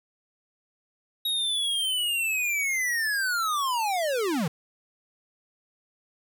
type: linear sweep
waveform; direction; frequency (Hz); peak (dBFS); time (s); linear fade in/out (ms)
square; down; 3800 to 140; -25; 1.25-4.48; 5
effects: none